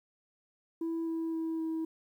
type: tone with pitch steps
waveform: sine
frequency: 329.6 / 327.1 / 324.7 / 322.3 Hz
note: E4 / E4 / E4 / E4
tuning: 0 / -13 / -26 / -39 cents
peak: -29 dBFS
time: 0.81-1.85 s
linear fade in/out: 5 ms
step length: 260 ms
effects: tanh soft clip ceiling -30 dBFS + 11-bit